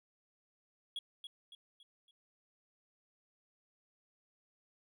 triangle tone with echo, 3329 Hz, G#7, 3 cents sharp, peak -36 dBFS, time 0.96-0.99 s, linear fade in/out 2 ms, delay 280 ms, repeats 4, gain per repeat -7 dB, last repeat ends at 2.11 s, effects none

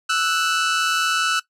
sawtooth tone pair together, 1318.5 / 1483.1 Hz, E6 / F#6, 0 / +4 cents, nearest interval major second, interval 204 cents, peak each -17 dBFS, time 0.09-1.4 s, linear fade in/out 10 ms, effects noise-tail reverb RT60 0.1 s tail -18 dB re dry + low-pass 9000 Hz 12 dB/octave

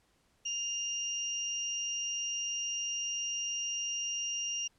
sine tone pair together, 2803 / 5691 Hz, F7 / F8, +6 / +32 cents, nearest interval octave, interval 1226 cents, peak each -35 / -36 dBFS, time 0.45-4.68 s, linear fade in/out 10 ms, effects pink hiss -71 dBFS RMS until 4.78 s + low-pass 10000 Hz 12 dB/octave

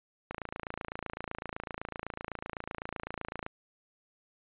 click train, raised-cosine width 0.5 ms, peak -21 dBFS, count 89, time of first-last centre 0.31-3.464 s, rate 27.9 Hz, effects resampled to 8000 Hz

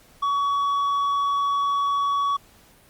sine tone with tanh clipping, 1128 Hz, C#6, 30 cents sharp, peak -21 dBFS, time 0.22-2.37 s, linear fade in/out 10 ms, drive 5 dB, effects pink hiss -54 dBFS RMS until 2.89 s + Opus 48 kbps

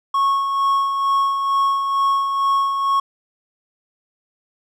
triangle tone with tremolo, 1100 Hz, C#6, 14 cents flat, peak -12 dBFS, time 0.14-3 s, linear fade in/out 5 ms, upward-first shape sine, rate 2.2 Hz, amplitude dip 45%, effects none

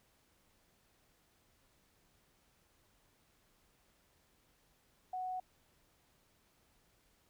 sine tone, 740 Hz, F#5, in tune, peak -37 dBFS, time 5.13-5.4 s, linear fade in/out 5 ms, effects pink hiss -72 dBFS RMS until 7.29 s

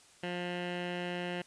15% pulse tone with low-pass filter, 177 Hz, F3, 23 cents sharp, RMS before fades -37 dBFS, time 0.23-1.42 s, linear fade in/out 5 ms, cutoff 2600 Hz, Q 3.3, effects white hiss -60 dBFS RMS until 1.46 s + resampled to 22050 Hz

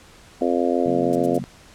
harmonic tone, 86.8 Hz, F2, 10 cents flat, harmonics 3 / 4 / 5 / 6 / 7 / 8, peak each -23 / -24 / -25 / -26 / -26 / -27 dBFS, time 0.41-1.39 s, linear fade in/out 5 ms
sine chord, F# major, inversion second, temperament equal, 138.59 / 185 / 233.1 Hz, C#3 / F#3 / A#3, 0 / 0 / 0 cents, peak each -31 dBFS, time 0.86-1.44 s, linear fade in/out 0 ms
violet noise bursts, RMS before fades -33 dBFS, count 3, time 1.13-1.367 s, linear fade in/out 0 ms, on 23 ms, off 84 ms
effects pink hiss -48 dBFS RMS until 1.74 s + low-pass 9000 Hz 12 dB/octave

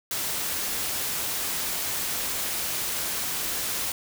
white noise, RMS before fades -29 dBFS, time 0.11-3.92 s, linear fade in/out 2 ms, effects none

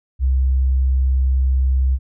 sine tone, 65.41 Hz, C2, in tune, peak -13 dBFS, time 0.19-1.99 s, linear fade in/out 50 ms, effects none

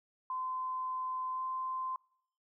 sine tone with pitch glide, 1029 to 1037.4 Hz, C6 to C6, -29 to -15 cents, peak -34 dBFS, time 0.3-1.96 s, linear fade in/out 2 ms, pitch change +14 cents, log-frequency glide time 1.33-1.42 s, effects noise-tail reverb RT60 0.7 s tail -26 dB re dry

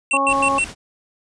square tone bursts, 2711 Hz, E7, 48 cents sharp, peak -17 dBFS, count 4, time 0.11-0.642 s, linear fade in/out 2 ms, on 61 ms, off 96 ms
harmonic tone, 275 Hz, C#4, 14 cents flat, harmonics 1 / 2 / 3 / 4, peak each -26 / -24 / -23 / -18 dBFS, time 0.13-0.59 s, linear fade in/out 10 ms
pink noise, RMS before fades -34 dBFS, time 0.27-0.75 s, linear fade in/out 50 ms
effects resampled to 22050 Hz

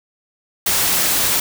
white noise, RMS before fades -17 dBFS, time 0.66-1.4 s, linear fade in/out 5 ms, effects none

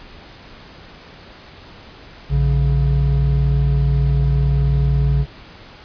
triangle tone pair together, 59.32 / 140 Hz, A#1 / C#3, +31 / +18 cents, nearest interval octave + minor third, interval 1487 cents, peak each -14 dBFS, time 2.29-5.26 s, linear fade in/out 50 ms, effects pink hiss -41 dBFS RMS until 5.84 s + resampled to 11025 Hz

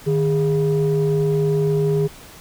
sine tone pair together, 153.4 / 409.5 Hz, D#3 / G#4, -24 / -24 cents, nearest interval octave + perfect fourth, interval 1700 cents, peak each -17 dBFS, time 0.06-2.08 s, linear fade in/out 20 ms, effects tanh soft clip ceiling -11 dBFS + pink hiss -42 dBFS RMS until 2.4 s

